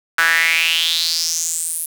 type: tone with high-pass filter sweep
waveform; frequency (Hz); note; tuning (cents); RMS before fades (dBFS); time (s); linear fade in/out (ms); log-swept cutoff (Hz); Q
sawtooth; 164.81; E3; 0; -18; 0.18-1.86; 5; 1500 to 11000; 5.6
effects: 7-bit